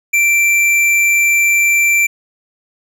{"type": "tone with hard clipping", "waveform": "triangle", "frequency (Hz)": 2349, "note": "D7", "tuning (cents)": 0, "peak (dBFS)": -11, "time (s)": [0.13, 2.07], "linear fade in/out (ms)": 10, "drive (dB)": 15, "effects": []}